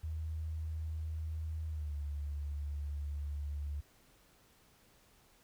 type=tone with pitch glide; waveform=sine; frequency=79.1 to 72.54 Hz; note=D#2 to D2; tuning=+29 to -21 cents; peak=-36 dBFS; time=0.03-3.81 s; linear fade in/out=10 ms; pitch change=-150 cents; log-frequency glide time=1.68-1.96 s; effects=pink hiss -66 dBFS RMS until 5.43 s